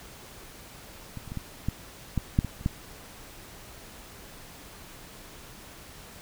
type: clicks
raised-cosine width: 5 ms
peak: -24 / -30 / -24 / -20 / -14 / -13 / -8 / -19 / -30 / -12 dBFS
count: 10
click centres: 1.173 / 1.277 / 1.319 / 1.373 / 1.686 / 2.177 / 2.389 / 2.447 / 2.611 / 2.661 s
effects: pink hiss -47 dBFS RMS until 6.21 s